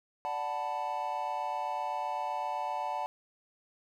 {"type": "chord", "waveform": "triangle", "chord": "B minor seventh", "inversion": "first", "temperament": "equal", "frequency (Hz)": [587.3, 740, 880, 987.8], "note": ["D5", "F#5", "A5", "B5"], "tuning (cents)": [0, 0, 0, 0], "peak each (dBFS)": [-39, -35, -33, -38], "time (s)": [0.25, 3.06], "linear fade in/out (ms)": 0, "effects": []}